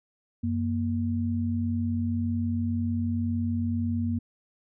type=tone pair together; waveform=sine; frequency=93.38 / 235.3 Hz; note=F#2 / A#3; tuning=+16 / +16 cents; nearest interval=octave + major third; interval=1600 cents; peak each=-28 / -27 dBFS; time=0.43-4.19 s; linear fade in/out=10 ms; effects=none